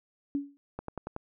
sine tone with exponential decay, 282.7 Hz, C#4, 34 cents sharp, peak -24 dBFS, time 0.35-0.57 s, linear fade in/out 0 ms, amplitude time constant 47 ms
click train, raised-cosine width 1 ms, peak -22 dBFS, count 5, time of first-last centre 0.79-1.164 s, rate 10.7 Hz
effects none

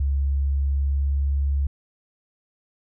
sine tone with pitch glide, 69.3 to 69.82 Hz, C#2 to C#2, 0 to +13 cents, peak -19 dBFS, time 0-1.67 s, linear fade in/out 5 ms, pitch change +13 cents, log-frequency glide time 0.6-1.23 s, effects none

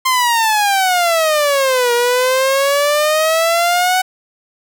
sawtooth exponential two-way sweep, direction down then up, 1053 to 474.9 to 750 Hz, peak -8 dBFS, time 0.05-4.02 s, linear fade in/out 10 ms, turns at 1.93 s, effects none

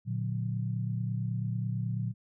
sine chord, Bb augmented, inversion none, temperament just, 116.54 / 145.68 / 182.1 Hz, Bb2 / D3 / F#3, 0 / -14 / -27 cents, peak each -31 / -37 / -36 dBFS, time 0.05-2.14 s, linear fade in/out 50 ms, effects none

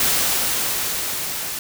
white noise with level ramp, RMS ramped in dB -18 to -28 dBFS, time 0-1.59 s, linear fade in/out 2 ms, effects none

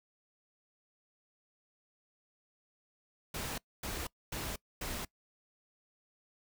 pink noise bursts, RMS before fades -39 dBFS, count 4, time 3.34-5.05 s, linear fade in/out 5 ms, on 240 ms, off 250 ms, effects noise-tail reverb RT60 0.1 s tail -23 dB re dry

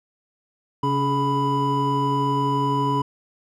triangle tone cluster, 136.2 / 281.5 / 420.5 / 990 Hz, C#3 / C#4 / G#4 / B5, -30 / +27 / +22 / +4 cents, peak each -23 / -24 / -27 / -20 dBFS, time 0.83-3.02 s, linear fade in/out 5 ms, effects none

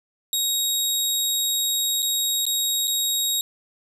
20% pulse tone with dropouts, 3780 Hz, A#7, 23 cents sharp, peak -15 dBFS, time 0.33-3.41 s, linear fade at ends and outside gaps 1 ms, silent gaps 2.022-2.027 / 2.454-2.465 / 2.873-2.878 s, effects none

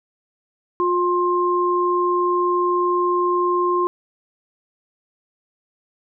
sine tone pair together, 355.8 / 1057 Hz, F4 / C6, +32 / +17 cents, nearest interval octave + perfect fifth, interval 1885 cents, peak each -19 dBFS, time 0.8-3.87 s, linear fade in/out 0 ms, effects none

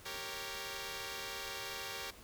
5% pulse chord, G diminished, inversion none, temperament equal, 392 / 466.2 / 554.4 Hz, G4 / Bb4 / Db5, 0 / 0 / 0 cents, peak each -34 dBFS, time 0.05-2.11 s, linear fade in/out 10 ms, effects pink hiss -56 dBFS RMS until 2.23 s

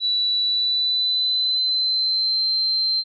sine tone with pitch glide, 3946 to 4125 Hz, B7 to C8, -2 to -25 cents, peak -18 dBFS, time 0-3.04 s, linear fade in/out 50 ms, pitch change +77 cents, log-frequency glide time 0.45-2.46 s, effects none

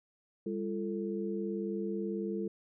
sine tone cluster, 200.3 / 344 / 442.3 Hz, G3 / F4 / A4, +38 / -26 / +9 cents, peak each -36 / -37 / -38 dBFS, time 0.46-2.48 s, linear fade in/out 5 ms, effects none

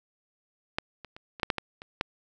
clicks, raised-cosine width 0.3 ms, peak -11 / -26 / -28 / -26 / -8 / -8 / -14 / -26 / -10 dBFS, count 9, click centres 0.785 / 1.047 / 1.165 / 1.398 / 1.432 / 1.502 / 1.583 / 1.819 / 2.011 s, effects none

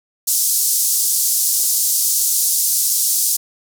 white band-pass noise, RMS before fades -17 dBFS, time 0.27-3.37 s, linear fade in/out 10 ms, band 5300 to 14000 Hz, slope 24 dB/octave, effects none

